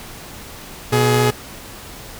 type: tone pair together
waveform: sawtooth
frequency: 122.34 / 420.4 Hz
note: B2 / G#4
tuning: -16 / +21 cents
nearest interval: octave + major sixth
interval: 2137 cents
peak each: -12 dBFS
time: 0.92-1.31 s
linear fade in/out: 10 ms
effects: pink hiss -36 dBFS RMS until 2.19 s